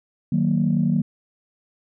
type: chord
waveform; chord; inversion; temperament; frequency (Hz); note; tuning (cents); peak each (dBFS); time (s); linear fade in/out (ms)
sine; D# minor; none; just; 155.56 / 186.68 / 233.3; D#3 / F#3 / A#3; 0 / +16 / +2; -21; 0.32-1.02; 5
effects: tanh soft clip ceiling -9 dBFS